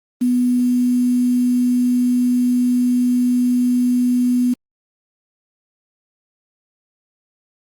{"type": "tone with quantisation", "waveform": "sine", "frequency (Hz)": 246.9, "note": "B3", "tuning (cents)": 0, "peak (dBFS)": -13, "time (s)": [0.21, 4.54], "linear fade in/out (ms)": 10, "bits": 6, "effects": ["Opus 24 kbps"]}